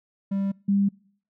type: tone pair in turn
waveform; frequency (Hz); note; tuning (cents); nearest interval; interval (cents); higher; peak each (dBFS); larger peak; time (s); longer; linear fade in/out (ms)
triangle / sine; 196.5 / 199.24; G3 / G3; +4 / +28; unison; 24; second; -21 / -18; second; 0.31-0.52 / 0.68-0.89; neither; 10
effects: noise-tail reverb RT60 0.6 s tail -26 dB re dry